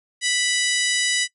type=harmonic tone with a mistuned harmonic; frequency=987.8 Hz; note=B5; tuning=in tune; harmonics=2 / 3 / 4 / 5 / 6 / 7 / 8 / 9 / 10; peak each=-24 / -26 / -27 / -28 / -29 / -29 / -30 / -31 / -31 dBFS; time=0.21-1.28 s; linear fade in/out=50 ms; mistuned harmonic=4; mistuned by=-27 cents; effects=noise-tail reverb RT60 0.1 s tail -21 dB re dry